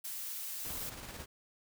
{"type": "noise", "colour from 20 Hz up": "blue", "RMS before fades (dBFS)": -41, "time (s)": [0.04, 0.9], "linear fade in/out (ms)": 10}
{"type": "noise with tremolo", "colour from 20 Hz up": "pink", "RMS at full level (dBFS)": -45, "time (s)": [0.64, 1.26], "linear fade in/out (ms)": 20, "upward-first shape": "square", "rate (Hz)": 18, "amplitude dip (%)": 35}
{"effects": []}